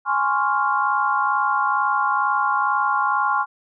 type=chord; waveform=sine; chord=Db major seventh; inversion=second; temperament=equal; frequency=830.6 / 1046.5 / 1108.7 / 1396.9 Hz; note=Ab5 / C6 / Db6 / F6; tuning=0 / 0 / 0 / 0 cents; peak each=-23 dBFS; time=0.05-3.46 s; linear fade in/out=50 ms; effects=none